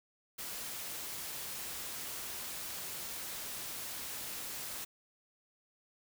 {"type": "noise", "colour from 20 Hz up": "white", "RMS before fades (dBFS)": -42, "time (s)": [0.38, 4.85], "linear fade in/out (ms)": 10, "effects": []}